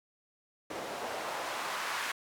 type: noise with band-pass filter sweep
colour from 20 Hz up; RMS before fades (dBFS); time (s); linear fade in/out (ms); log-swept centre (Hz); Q
white; -37; 0.7-2.12; 5; 470 to 1400; 1.2
effects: none